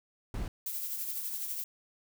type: noise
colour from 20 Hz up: brown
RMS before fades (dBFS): -35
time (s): 0.34-0.48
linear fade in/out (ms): 2
type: noise with tremolo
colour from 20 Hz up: violet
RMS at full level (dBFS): -35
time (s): 0.66-1.64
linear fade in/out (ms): 2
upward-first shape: sine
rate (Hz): 12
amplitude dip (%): 40
effects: none